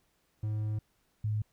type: tone pair in turn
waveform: triangle / sine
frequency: 107.1 / 106.66 Hz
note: A2 / G#2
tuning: -46 / +47 cents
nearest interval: unison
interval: 7 cents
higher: first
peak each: -28 dBFS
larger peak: neither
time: 0.43-0.79 / 1.24-1.42 s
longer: first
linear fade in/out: 5 ms
effects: pink hiss -73 dBFS RMS until 1.52 s